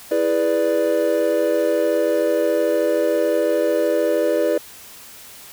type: chord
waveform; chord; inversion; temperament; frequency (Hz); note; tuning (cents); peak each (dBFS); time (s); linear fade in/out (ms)
triangle; E dominant seventh; none; equal; 329.6 / 415.3 / 493.9 / 587.3; E4 / G#4 / B4 / D5; 0 / 0 / 0 / 0; -21 / -22 / -19 / -18; 0.11-4.58; 5
effects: white hiss -41 dBFS RMS until 5.52 s